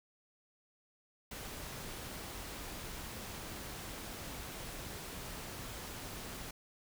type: noise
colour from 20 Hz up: pink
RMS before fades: -45 dBFS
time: 1.31-6.51 s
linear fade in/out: 5 ms
effects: none